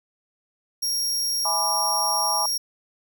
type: tone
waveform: sawtooth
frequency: 5590 Hz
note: F8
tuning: 1 cent sharp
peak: -20 dBFS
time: 0.82-2.58 s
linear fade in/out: 10 ms
type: chord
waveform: sine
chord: E dominant seventh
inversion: none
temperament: equal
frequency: 659.3 / 830.6 / 987.8 / 1174.7 Hz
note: E5 / G#5 / B5 / D6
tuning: 0 / 0 / 0 / 0 cents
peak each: -33 / -27 / -29 / -30 dBFS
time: 1.45-2.46 s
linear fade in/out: 2 ms
effects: none